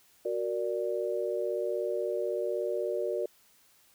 sine chord, Gb augmented, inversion none, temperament equal, 370 / 466.2 / 587.3 Hz, Gb4 / Bb4 / D5, 0 / 0 / 0 cents, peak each -33 dBFS, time 0.25-3.26 s, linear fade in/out 5 ms, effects white hiss -63 dBFS RMS until 3.94 s

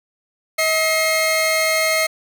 sawtooth tone pair together, 638.3 / 2132 Hz, D#5 / C7, +44 / +32 cents, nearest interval octave + major sixth, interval 2088 cents, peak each -15 dBFS, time 0.58-2.07 s, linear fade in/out 10 ms, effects none

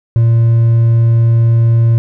triangle tone with hard clipping, 115.5 Hz, A#2, 16 cents flat, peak -7 dBFS, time 0.16-1.98 s, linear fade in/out 0 ms, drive 5 dB, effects none

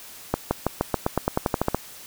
accelerating click train, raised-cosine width 1 ms, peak -6 dBFS, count 14, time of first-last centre 0.34-1.746 s, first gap 170 ms, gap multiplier 0.92, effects white hiss -43 dBFS RMS until 2.06 s

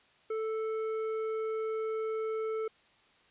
sine tone with hard clipping, 440 Hz, A4, in tune, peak -33 dBFS, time 0.3-2.68 s, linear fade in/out 5 ms, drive 8 dB, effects white hiss -64 dBFS RMS until 3.3 s + resampled to 8000 Hz

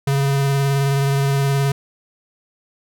square tone with vibrato, 138.59 Hz, C#3, in tune, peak -16 dBFS, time 0.07-1.72 s, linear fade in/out 5 ms, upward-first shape sine, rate 19 Hz, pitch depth 19 cents each way, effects none

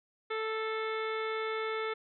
harmonic tone with a mistuned harmonic, 440.6 Hz, A4, 2 cents sharp, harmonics 1 / 2 / 3 / 4 / 5 / 6 / 7 / 8 / 9, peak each -34 / -44 / -38 / -44 / -41 / -52 / -55 / -47 / -56 dBFS, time 0.3-1.94 s, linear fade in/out 10 ms, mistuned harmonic 5, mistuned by -21 cents, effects none

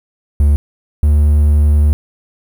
triangle tone pair in turn, 72.6 / 74.13 Hz, D2 / D2, -19 / +17 cents, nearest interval unison, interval 36 cents, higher second, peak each -5 dBFS, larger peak neither, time 0.4-0.56 / 1.03-1.93 s, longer second, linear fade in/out 0 ms, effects 7-bit

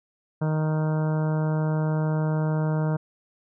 harmonic tone, 155.56 Hz, D#3, in tune, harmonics 1 / 2 / 3 / 4 / 5 / 6 / 7 / 8 / 9 / 10, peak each -22 / -34 / -34 / -34 / -42 / -38 / -45 / -46 / -43 / -47 dBFS, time 0.41-2.97 s, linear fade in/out 10 ms, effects none

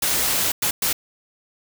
white noise bursts at uneven times, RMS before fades -21 dBFS, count 3, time 0.02-0.52 / 0.62-0.71 / 0.82-0.93 s, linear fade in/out 5 ms, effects none

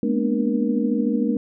sine tone cluster, 212.1 / 238.9 / 252.3 / 297.5 / 473.6 Hz, G#3 / A#3 / B3 / D4 / A#4, +37 / +43 / +37 / +22 / +27 cents, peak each -23 / -24 / -26 / -25 / -28 dBFS, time 0.03-1.37 s, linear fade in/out 2 ms, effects none

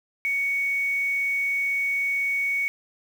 sine tone with quantisation, 2231 Hz, C#7, 11 cents sharp, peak -22 dBFS, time 0.25-2.68 s, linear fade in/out 0 ms, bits 7, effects none

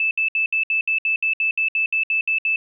sine tone bursts, 2629 Hz, E7, 5 cents flat, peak -17 dBFS, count 15, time 0-2.56 s, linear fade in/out 2 ms, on 110 ms, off 65 ms, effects none

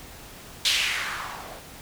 violet noise with low-pass filter sweep, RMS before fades -28 dBFS, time 0.65-1.59 s, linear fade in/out 2 ms, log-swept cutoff 3600 to 590 Hz, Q 2.2, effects pink hiss -44 dBFS RMS until 1.81 s

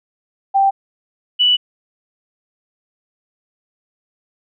sine tone pair in turn, 784 / 2960 Hz, G5 / F#7, 0 / 0 cents, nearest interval octave + major seventh, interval 2300 cents, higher second, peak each -10 dBFS, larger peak neither, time 0.54-0.71 / 1.39-1.57 s, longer second, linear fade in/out 20 ms, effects none

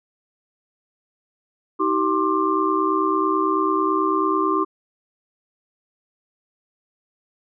sine tone cluster, 316.6 / 385.7 / 1059 / 1182 Hz, D#4 / G4 / C6 / D6, +30 / -28 / +21 / +11 cents, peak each -23 dBFS, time 1.79-4.65 s, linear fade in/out 20 ms, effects none

